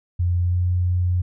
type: tone with pitch glide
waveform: sine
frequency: 88 to 89.54 Hz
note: F2 to F2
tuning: +14 to +44 cents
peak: -17 dBFS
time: 0.19-1.22 s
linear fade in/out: 10 ms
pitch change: +30 cents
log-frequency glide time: 0.4-0.6 s
effects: none